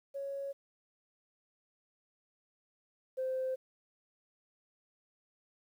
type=tone pair in turn; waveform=sine; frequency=554.4 / 519.8 Hz; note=C#5 / C5; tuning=0 / -11 cents; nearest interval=minor second; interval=111 cents; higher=first; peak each=-36 / -31 dBFS; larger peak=second; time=0.14-0.53 / 3.17-3.56 s; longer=neither; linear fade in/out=20 ms; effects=tanh soft clip ceiling -28 dBFS + 11-bit